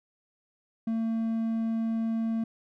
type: tone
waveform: triangle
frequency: 225.7 Hz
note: A3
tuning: 44 cents sharp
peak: -24 dBFS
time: 0.87-2.44 s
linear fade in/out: 5 ms
effects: none